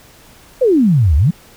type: exponential two-way sweep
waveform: sine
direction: down then up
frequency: 547 to 67 to 188.7 Hz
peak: -8 dBFS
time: 0.61-1.31 s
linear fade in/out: 10 ms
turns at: 1.16 s
effects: pink hiss -44 dBFS RMS until 1.56 s